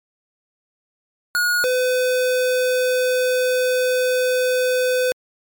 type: tone pair in turn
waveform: square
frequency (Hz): 1445 / 505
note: F#6 / B4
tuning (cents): -41 / +39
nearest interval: octave + tritone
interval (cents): 1820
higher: first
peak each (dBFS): -17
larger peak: neither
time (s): 1.35-1.64 / 1.64-5.12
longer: second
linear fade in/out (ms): 0
effects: MP3 96 kbps